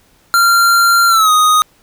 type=tone with pitch glide; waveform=square; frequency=1382 to 1245.5 Hz; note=F6 to D#6; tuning=-19 to +1 cents; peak=-8 dBFS; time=0.34-1.62 s; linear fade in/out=0 ms; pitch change=-180 cents; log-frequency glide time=1.08-1.31 s; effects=pink hiss -52 dBFS RMS until 1.82 s